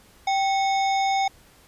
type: harmonic tone with a mistuned harmonic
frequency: 732 Hz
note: F#5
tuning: 19 cents flat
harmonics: 1 / 3 / 5 / 7 / 9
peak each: -20 / -30 / -34 / -37 / -39 dBFS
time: 0.27-1.28 s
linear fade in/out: 5 ms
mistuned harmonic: 1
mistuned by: +110 cents
effects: pink hiss -54 dBFS RMS until 1.67 s + resampled to 32000 Hz